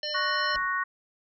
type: harmonic tone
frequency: 599 Hz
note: D5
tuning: 34 cents sharp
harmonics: 1 / 3 / 5 / 7 / 9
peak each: -36 / -40 / -36 / -34 / -36 dBFS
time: 0.03-0.56 s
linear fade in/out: 2 ms
type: chord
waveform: sine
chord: F# major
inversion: second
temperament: equal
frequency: 1108.7 / 1480 / 1864.7 Hz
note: C#6 / F#6 / A#6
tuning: 0 / 0 / 0 cents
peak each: -29 / -31 / -30 dBFS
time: 0.14-0.84 s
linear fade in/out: 10 ms
type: noise with exponential decay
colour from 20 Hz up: brown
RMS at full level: -42 dBFS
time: 0.54-0.8 s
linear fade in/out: 5 ms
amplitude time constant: 56 ms
effects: none